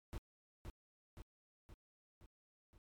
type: noise with echo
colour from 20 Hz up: brown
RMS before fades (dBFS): -44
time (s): 0.13-0.18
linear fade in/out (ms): 0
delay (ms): 520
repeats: 5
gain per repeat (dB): -4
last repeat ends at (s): 2.78
effects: MP3 96 kbps